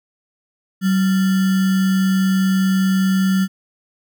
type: tone with sample-and-hold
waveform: sine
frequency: 190 Hz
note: F#3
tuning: 46 cents sharp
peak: -13 dBFS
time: 0.81-3.48 s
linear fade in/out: 50 ms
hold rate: 1575 Hz
effects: none